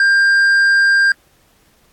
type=tone with tanh clipping; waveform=sine; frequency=1595 Hz; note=G6; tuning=30 cents sharp; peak=-10 dBFS; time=0-1.12 s; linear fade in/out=2 ms; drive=6 dB; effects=pink hiss -55 dBFS RMS until 1.92 s + AAC 64 kbps